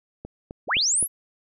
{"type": "click train", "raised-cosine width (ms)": 2, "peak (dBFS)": -22, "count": 4, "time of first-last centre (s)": [0.25, 1.027], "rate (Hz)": 3.86}
{"type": "linear sweep", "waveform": "sine", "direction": "up", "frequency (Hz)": [71.1, 11840], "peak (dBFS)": -19, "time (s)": [0.67, 1.08], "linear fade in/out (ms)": 50}
{"effects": []}